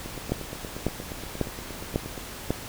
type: two click trains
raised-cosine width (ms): 2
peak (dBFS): -22 / -10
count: 19 / 5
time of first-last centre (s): 0.06-2.178 / 0.32-2.506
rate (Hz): 8.5 / 1.83
effects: pink hiss -39 dBFS RMS until 2.68 s